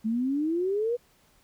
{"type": "exponential sweep", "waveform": "sine", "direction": "up", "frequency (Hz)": [214.2, 493.9], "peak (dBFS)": -24, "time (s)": [0.04, 0.97], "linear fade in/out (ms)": 20, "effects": ["pink hiss -63 dBFS RMS until 1.43 s"]}